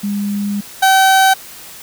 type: tone pair in turn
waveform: sine / 30% pulse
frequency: 203.2 / 767.2 Hz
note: G#3 / G5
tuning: -38 / -37 cents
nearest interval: octave + major seventh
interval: 2301 cents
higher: second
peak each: -16 / -5 dBFS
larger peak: second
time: 0.03-0.61 / 0.82-1.34 s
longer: first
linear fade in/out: 10 ms
effects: white hiss -35 dBFS RMS until 1.82 s